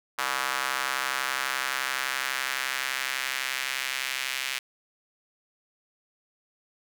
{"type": "tone with high-pass filter sweep", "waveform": "square", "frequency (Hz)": 65.9, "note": "C2", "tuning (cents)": 13, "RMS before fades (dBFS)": -30, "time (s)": [0.18, 4.59], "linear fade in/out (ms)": 10, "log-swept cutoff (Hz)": [1200, 2300], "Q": 1.6, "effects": []}